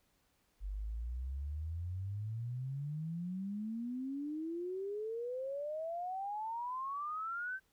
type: exponential sweep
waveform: sine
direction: up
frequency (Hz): 46.75 to 1567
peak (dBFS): -37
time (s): 0.6-7.6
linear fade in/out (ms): 50
effects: pink hiss -75 dBFS RMS until 7.72 s